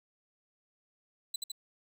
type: tone with echo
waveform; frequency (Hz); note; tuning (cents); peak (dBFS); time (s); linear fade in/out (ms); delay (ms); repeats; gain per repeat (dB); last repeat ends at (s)
25% pulse; 4000; B7; +21; -28; 1.34-1.36; 5; 79; 2; -2; 1.518
effects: none